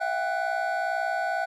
triangle tone cluster, 662 / 724 / 784 / 1487 Hz, E5 / F#5 / G5 / F#6, +7 / -38 / 0 / +8 cents, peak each -29 dBFS, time 0-1.46 s, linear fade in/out 20 ms, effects none

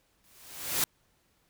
white noise with exponential growth, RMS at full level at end -25 dBFS, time 0.24-0.84 s, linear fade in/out 1 ms, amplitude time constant 130 ms, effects pink hiss -70 dBFS RMS until 1.49 s

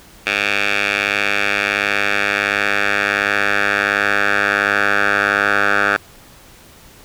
10% pulse tone with band-pass filter sweep, 101.4 Hz, G#2, 41 cents flat, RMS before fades -17 dBFS, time 0.26-5.97 s, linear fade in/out 10 ms, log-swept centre 2400 to 1500 Hz, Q 2.6, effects pink hiss -44 dBFS RMS until 7.04 s

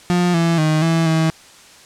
35% pulse tone with pitch steps, 177.1 / 167.3 / 155.5 / 164.5 / 160.8 Hz, F3 / E3 / D#3 / E3 / E3, +24 / +26 / -1 / -3 / -43 cents, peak -12 dBFS, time 0.1-1.3 s, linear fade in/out 0 ms, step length 240 ms, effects white hiss -44 dBFS RMS until 1.85 s + low-pass 8000 Hz 12 dB/octave

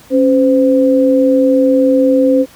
sine tone pair together, 273.9 / 514.1 Hz, C#4 / C5, -21 / -31 cents, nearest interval major seventh, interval 1090 cents, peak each -10 dBFS, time 0.1-2.46 s, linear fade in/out 50 ms, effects pink hiss -42 dBFS RMS until 2.55 s + high-pass 60 Hz 12 dB/octave

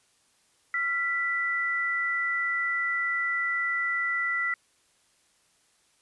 sine tone pair together, 1371.7 / 1975.5 Hz, F6 / B6, -32 / 0 cents, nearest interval tritone, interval 632 cents, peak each -31 / -26 dBFS, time 0.74-4.54 s, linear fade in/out 2 ms, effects white hiss -66 dBFS RMS until 6.01 s + resampled to 24000 Hz

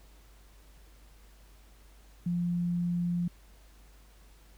sine tone, 174.2 Hz, F3, 4 cents flat, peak -27 dBFS, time 2.26-3.28 s, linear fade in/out 5 ms, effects added 50 Hz sine -54 dBFS peak until 4.57 s + pink hiss -62 dBFS RMS until 4.57 s

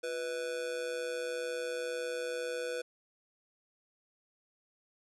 square tone with amplitude modulation, 493.9 Hz, B4, in tune, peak -32 dBFS, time 0.03-2.82 s, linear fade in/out 10 ms, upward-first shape sine, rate 142 Hz, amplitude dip 70%, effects resampled to 24000 Hz + 12-bit

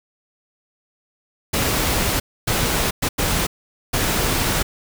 pink noise bursts at uneven times, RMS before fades -20 dBFS, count 5, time 1.53-2.2 / 2.47-2.91 / 3.02-3.09 / 3.18-3.47 / 3.93-4.63 s, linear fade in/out 10 ms, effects none

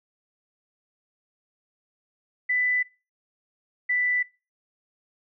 sine tone pair in turn, 1992 / 1981.8 Hz, B6 / B6, +14 / +5 cents, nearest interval unison, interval 9 cents, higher first, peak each -21 dBFS, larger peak neither, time 2.49-2.83 / 3.89-4.23 s, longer neither, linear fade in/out 10 ms, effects noise-tail reverb RT60 0.3 s tail -21 dB re dry

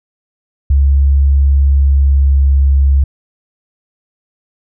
sine tone with pitch glide, 69.3 to 68.7 Hz, C#2 to C#2, 0 to -15 cents, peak -6 dBFS, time 0.7-3.04 s, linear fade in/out 5 ms, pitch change -15 cents, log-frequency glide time 1.63-2.42 s, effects none

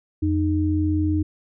sine tone pair together, 87.31 / 307.6 Hz, F2 / D#4, 0 / -20 cents, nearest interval octave + minor seventh, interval 2180 cents, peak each -21 dBFS, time 0.22-1.23 s, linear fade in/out 10 ms, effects none

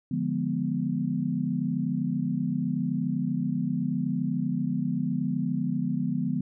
sine chord, D diminished seventh, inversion none, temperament equal, 146.83 / 174.61 / 207.7 / 246.9 Hz, D3 / F3 / Ab3 / Cb4, 0 / 0 / 0 / 0 cents, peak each -32 / -30 / -32 / -29 dBFS, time 0.11-6.41 s, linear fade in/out 5 ms, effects none

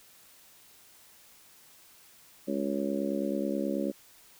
harmonic tone, 69.3 Hz, C#2, in tune, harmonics 3 / 4 / 5 / 6 / 7 / 8, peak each -33 / -33 / -35 / -41 / -42 / -35 dBFS, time 2.47-3.92 s, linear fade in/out 20 ms, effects white hiss -57 dBFS RMS until 4.39 s

